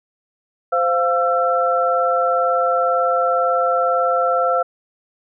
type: tone cluster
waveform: sine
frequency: 519 / 697 / 1341 Hz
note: C5 / F5 / E6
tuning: -14 / -4 / +29 cents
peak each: -19 dBFS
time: 0.72-4.63 s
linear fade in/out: 10 ms
effects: none